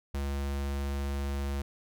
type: tone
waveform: square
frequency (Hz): 69.8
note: C#2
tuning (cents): +13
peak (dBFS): -31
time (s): 0.14-1.62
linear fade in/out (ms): 5
effects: none